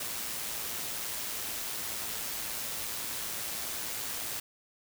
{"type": "noise with amplitude modulation", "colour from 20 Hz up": "white", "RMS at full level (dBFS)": -35, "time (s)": [0, 4.4], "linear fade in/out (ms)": 5, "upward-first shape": "sine", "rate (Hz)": 111, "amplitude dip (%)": 30, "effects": []}